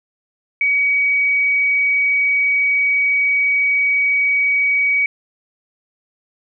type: tone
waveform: sine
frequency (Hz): 2263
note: C#7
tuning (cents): +35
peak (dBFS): -13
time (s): 0.61-5.06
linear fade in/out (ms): 2
effects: none